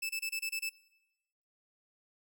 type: tone bursts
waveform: sawtooth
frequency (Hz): 2631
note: E7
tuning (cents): -4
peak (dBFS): -30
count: 7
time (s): 0.02-0.695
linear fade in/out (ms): 10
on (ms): 75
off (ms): 25
effects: noise-tail reverb RT60 1.0 s tail -22 dB re dry